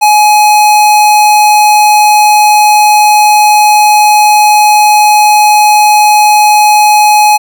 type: tone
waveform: square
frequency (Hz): 842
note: G#5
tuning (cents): +24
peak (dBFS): -3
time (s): 0.01-7.38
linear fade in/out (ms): 20
effects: none